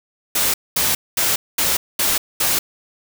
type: noise bursts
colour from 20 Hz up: white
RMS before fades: -18 dBFS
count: 6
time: 0.35-2.59 s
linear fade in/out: 5 ms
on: 190 ms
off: 220 ms
effects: none